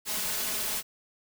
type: noise with comb filter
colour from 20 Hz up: white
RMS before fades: -31 dBFS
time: 0.05-0.83 s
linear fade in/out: 50 ms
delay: 4.7 ms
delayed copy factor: +0.7
effects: none